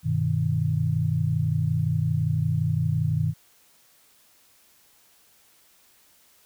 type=chord; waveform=sine; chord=G augmented; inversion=none; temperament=equal; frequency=98 / 123.47 / 155.56 Hz; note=G2 / B2 / D#3; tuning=0 / 0 / 0 cents; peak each=-27 / -26 / -24 dBFS; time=0.03-3.34 s; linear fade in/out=50 ms; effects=white hiss -59 dBFS RMS until 6.45 s

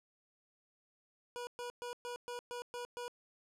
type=tone bursts; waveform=25% pulse; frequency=485.1 Hz; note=B4; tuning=31 cents flat; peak=-37 dBFS; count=8; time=1.36-3.08 s; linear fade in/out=0 ms; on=110 ms; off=120 ms; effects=low-pass 11000 Hz 12 dB/octave

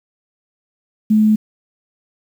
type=tone; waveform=sine; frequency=215 Hz; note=A3; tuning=40 cents flat; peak=-9 dBFS; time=1.1-1.36 s; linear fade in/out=10 ms; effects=7-bit

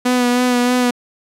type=tone with vibrato; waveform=sawtooth; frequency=246.9 Hz; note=B3; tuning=in tune; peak=-9 dBFS; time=0.05-0.91 s; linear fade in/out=10 ms; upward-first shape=sine; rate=3.2 Hz; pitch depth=24 cents each way; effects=low-pass 12000 Hz 12 dB/octave

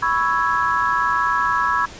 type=chord; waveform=sine; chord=C# minor seventh; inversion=third; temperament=equal; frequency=987.8 / 1108.7 / 1318.5 / 1661.2 Hz; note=B5 / C#6 / E6 / G#6; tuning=0 / 0 / 0 / 0 cents; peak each=-22 dBFS; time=0.02-1.86 s; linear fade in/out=10 ms; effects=pink hiss -38 dBFS RMS until 1.99 s + resampled to 16000 Hz

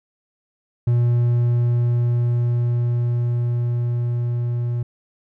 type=tone with level ramp; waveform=triangle; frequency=120 Hz; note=B2; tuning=49 cents flat; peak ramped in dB=-12 to -18 dBFS; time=0.87-4.83 s; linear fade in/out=5 ms; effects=none

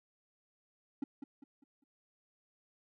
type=tone with echo; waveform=triangle; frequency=277.2 Hz; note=C#4; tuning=in tune; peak=-30 dBFS; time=1.02-1.04 s; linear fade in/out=5 ms; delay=200 ms; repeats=4; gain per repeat=-9 dB; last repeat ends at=1.84 s; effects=tanh soft clip ceiling -26 dBFS

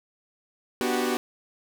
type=chord; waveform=sawtooth; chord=G major seventh; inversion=first; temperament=equal with one note detuned; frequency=245.4 / 293.7 / 370 / 392 Hz; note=B3 / D4 / F#4 / G4; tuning=-11 / 0 / 0 / 0 cents; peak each=-24 / -29 / -24 / -27 dBFS; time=0.81-1.17 s; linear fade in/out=0 ms; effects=none

